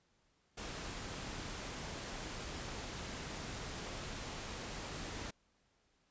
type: noise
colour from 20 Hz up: pink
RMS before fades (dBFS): -44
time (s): 0.57-5.31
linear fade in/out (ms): 10
effects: pink hiss -75 dBFS RMS until 6.1 s + resampled to 16000 Hz